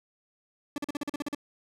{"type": "tone bursts", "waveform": "40% pulse", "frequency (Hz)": 290, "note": "D4", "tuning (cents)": -22, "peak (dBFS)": -29, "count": 10, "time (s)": [0.76, 1.348], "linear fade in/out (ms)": 2, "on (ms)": 21, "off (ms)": 42, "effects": ["low-pass 12000 Hz 12 dB/octave"]}